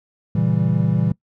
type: chord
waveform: triangle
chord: A# diminished seventh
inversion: none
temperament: equal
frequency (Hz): 116.54 / 138.59 / 164.81 / 196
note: A#2 / C#3 / E3 / G3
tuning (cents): 0 / 0 / 0 / 0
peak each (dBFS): -19 / -21 / -17 / -21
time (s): 0.35-1.12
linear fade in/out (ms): 5
effects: noise-tail reverb RT60 0.1 s tail -22 dB re dry